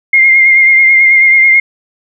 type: tone with vibrato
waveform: sine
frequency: 2120 Hz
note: C7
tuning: 22 cents sharp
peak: -3 dBFS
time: 0.13-1.6 s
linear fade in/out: 5 ms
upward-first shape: sine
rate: 9.2 Hz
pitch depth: 28 cents each way
effects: none